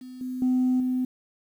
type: tone with level steps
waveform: sine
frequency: 254.2 Hz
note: C4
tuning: 50 cents flat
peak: -38 / -29 / -18 / -22 dBFS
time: 0.01-1.05 s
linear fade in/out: 5 ms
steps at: 0.21 / 0.42 / 0.8 s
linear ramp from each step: 2 ms
effects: tanh soft clip ceiling -17 dBFS + 9-bit